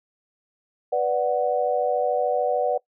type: chord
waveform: sine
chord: B minor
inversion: none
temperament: equal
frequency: 493.9 / 587.3 / 740 Hz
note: B4 / D5 / F#5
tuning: 0 / 0 / 0 cents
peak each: -24 dBFS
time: 0.92-2.78 s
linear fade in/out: 10 ms
effects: noise-tail reverb RT60 0.1 s tail -21 dB re dry